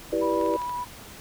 sine chord, E minor seventh, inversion none, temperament equal with one note detuned, 329.6 / 392 / 487.6 / 587.3 Hz, E4 / G4 / B4 / D5, 0 / 0 / -22 / 0 cents, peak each -27 / -29 / -27 / -28 dBFS, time 0.12-0.57 s, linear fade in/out 10 ms
sine tone with vibrato, 980 Hz, B5, 14 cents flat, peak -28 dBFS, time 0.21-0.85 s, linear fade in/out 20 ms, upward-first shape sine, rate 8.7 Hz, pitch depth 10 cents each way
clicks, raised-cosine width 0.3 ms, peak -25 dBFS, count 5, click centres 0.413 / 0.462 / 0.538 / 0.618 / 0.695 s
effects pink hiss -44 dBFS RMS until 1.2 s

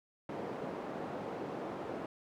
white band-pass noise, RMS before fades -41 dBFS, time 0.29-2.06 s, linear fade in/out 2 ms, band 190 to 580 Hz, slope 12 dB/octave, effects none

